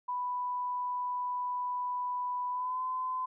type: tone with pitch glide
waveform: sine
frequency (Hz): 990 to 1021.4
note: B5 to C6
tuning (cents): +4 to -42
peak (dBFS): -31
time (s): 0.08-3.26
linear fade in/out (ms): 10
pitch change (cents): +54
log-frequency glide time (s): 2.5-2.82
effects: none